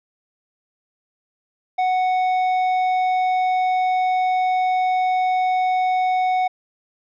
sine tone with tanh clipping, 740 Hz, F#5, in tune, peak -18 dBFS, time 1.78-6.48 s, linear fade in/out 10 ms, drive 8 dB, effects none

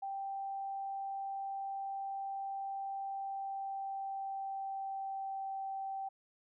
sine tone with pitch glide, 784 to 777.2 Hz, G5 to G5, 0 to -15 cents, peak -37 dBFS, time 0.02-6.09 s, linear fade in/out 10 ms, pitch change -15 cents, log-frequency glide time 3.07-5.54 s, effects none

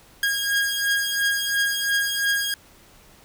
sawtooth beating tone pair, 1630 / 1632.9 Hz, G#6 / G#6, -33 / -30 cents, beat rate 2.9 Hz, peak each -22 / -19 dBFS, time 0.23-2.54 s, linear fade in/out 2 ms, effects pink hiss -52 dBFS RMS until 3.24 s

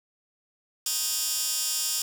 15% pulse tone with high-pass filter, 311.1 Hz, D#4, in tune, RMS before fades -28 dBFS, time 0.86-2.02 s, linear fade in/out 2 ms, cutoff 5900 Hz, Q 1.2, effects none

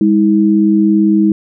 sine tone pair together, 202.9 / 320.7 Hz, G#3 / E4, -40 / -48 cents, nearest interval minor sixth, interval 792 cents, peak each -10 dBFS, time 0.01-1.32 s, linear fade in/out 2 ms, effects none

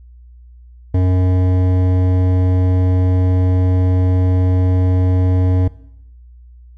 triangle tone with hard clipping, 91.8 Hz, F#2, 13 cents flat, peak -13 dBFS, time 0.94-5.68 s, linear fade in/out 5 ms, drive 17 dB, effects noise-tail reverb RT60 0.8 s tail -19 dB re dry + added 60 Hz sine -38 dBFS peak until 6.77 s

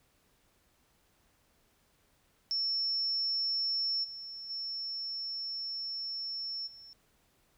sine tone with level steps, 5400 Hz, E8, 41 cents sharp, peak -29 / -41 / -35 / -49 dBFS, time 2.51-6.93 s, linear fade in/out 0 ms, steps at 4.03 / 4.49 / 6.66 s, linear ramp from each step 20 ms, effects pink hiss -70 dBFS RMS until 7.57 s

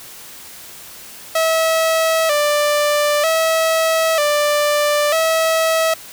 sawtooth tone with vibrato, 618 Hz, D#5, 12 cents flat, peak -10 dBFS, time 1.35-5.94 s, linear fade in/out 5 ms, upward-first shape square, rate 0.53 Hz, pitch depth 80 cents each way, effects white hiss -37 dBFS RMS until 6.12 s

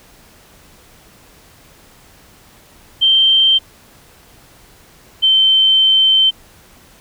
sine tone pair in turn, 3136 / 3098 Hz, G7 / G7, 0 / -21 cents, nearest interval unison, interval 21 cents, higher first, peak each -8 dBFS, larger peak neither, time 3.01-3.59 / 5.22-6.31 s, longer second, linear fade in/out 20 ms, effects pink hiss -46 dBFS RMS until 7 s

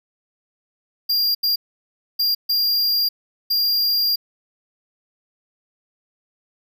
square tone bursts at uneven times, 4788 Hz, D8, 33 cents sharp, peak -17 dBFS, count 5, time 1.09-1.35 / 1.43-1.56 / 2.19-2.35 / 2.49-3.09 / 3.5-4.16 s, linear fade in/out 10 ms, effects none

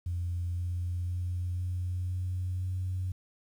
sine tone with pitch steps, 87.31 / 88.27 / 89.25 / 90.23 / 91.23 / 92.23 Hz, F2 / F2 / F2 / F#2 / F#2 / F#2, 0 / +19 / +38 / -43 / -24 / -5 cents, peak -29 dBFS, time 0.06-3.12 s, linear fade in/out 5 ms, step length 510 ms, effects tanh soft clip ceiling -25 dBFS + 10-bit

